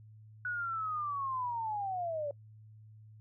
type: linear sweep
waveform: sine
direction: down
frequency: 1480 to 562 Hz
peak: -33 dBFS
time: 0.45-2.31 s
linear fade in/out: 2 ms
effects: noise-tail reverb RT60 0.1 s tail -23 dB re dry + added 108 Hz sine -52 dBFS peak until 3.2 s